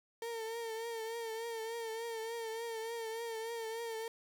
35% pulse tone with vibrato, 454.9 Hz, A#4, 42 cents flat, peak -37 dBFS, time 0.22-4.08 s, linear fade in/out 2 ms, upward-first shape triangle, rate 3.4 Hz, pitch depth 58 cents each way, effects 13-bit

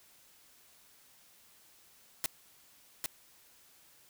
white noise with echo, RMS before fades -32 dBFS, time 2.24-2.26 s, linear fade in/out 0 ms, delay 800 ms, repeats 1, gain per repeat -3 dB, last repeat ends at 3.06 s, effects white hiss -62 dBFS RMS until 4.09 s

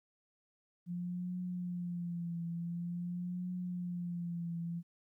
sine tone with vibrato, 174.61 Hz, F3, in tune, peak -36 dBFS, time 0.86-4.83 s, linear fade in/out 50 ms, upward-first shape triangle, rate 0.47 Hz, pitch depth 63 cents each way, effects 13-bit

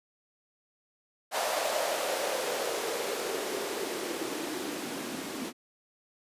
blue noise with band-pass filter sweep, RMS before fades -33 dBFS, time 1.31-5.53 s, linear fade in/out 50 ms, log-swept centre 660 to 250 Hz, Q 3.4, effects resampled to 32000 Hz

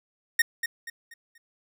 45% pulse tone with echo, 1853 Hz, A#6, 11 cents flat, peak -17 dBFS, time 0.39-0.42 s, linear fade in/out 5 ms, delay 240 ms, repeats 4, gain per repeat -9 dB, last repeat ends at 1.38 s, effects none

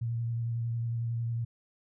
sine tone with vibrato, 116.54 Hz, A#2, in tune, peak -29 dBFS, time 0.01-1.45 s, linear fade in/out 10 ms, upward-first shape sine, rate 11 Hz, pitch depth 20 cents each way, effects none

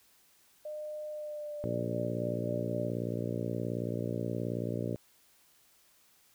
sine tone with pitch glide, 606 to 590.8 Hz, D#5 to D5, -46 to +10 cents, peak -37 dBFS, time 0.65-2.9 s, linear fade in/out 5 ms, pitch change -44 cents, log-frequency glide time 1.1-1.61 s
harmonic tone, 58.7 Hz, A#1, 13 cents sharp, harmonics 2 / 3 / 4 / 5 / 6 / 7 / 8 / 9 / 10, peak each -37 / -39 / -40 / -41 / -42 / -42 / -43 / -44 / -44 dBFS, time 1.64-4.96 s, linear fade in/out 0 ms
effects white hiss -65 dBFS RMS until 6.34 s

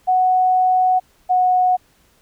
sine tone pair in turn, 740 / 733.2 Hz, F#5 / F#5, 0 / -16 cents, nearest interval unison, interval 16 cents, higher first, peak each -12 dBFS, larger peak neither, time 0.07-1 / 1.29-1.77 s, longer first, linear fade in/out 20 ms, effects pink hiss -57 dBFS RMS until 2.21 s

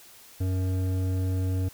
sine tone with hard clipping, 93.1 Hz, F#2, 11 cents sharp, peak -26 dBFS, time 0.4-1.69 s, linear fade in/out 10 ms, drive 11 dB, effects white hiss -51 dBFS RMS until 1.73 s

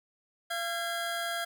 25% pulse tone pair together, 684 / 1626.8 Hz, F5 / G#6, -36 / -36 cents, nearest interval octave + minor third, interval 1500 cents, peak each -30 / -31 dBFS, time 0.5-1.45 s, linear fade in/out 10 ms, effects none

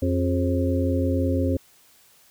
harmonic tone with a mistuned harmonic, 88.9 Hz, F2, 31 cents sharp, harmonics 1 / 3 / 4 / 5 / 6, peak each -23 / -24 / -32 / -32 / -28 dBFS, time 0.02-1.57 s, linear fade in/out 5 ms, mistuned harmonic 5, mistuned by -92 cents, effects white hiss -56 dBFS RMS until 2.3 s

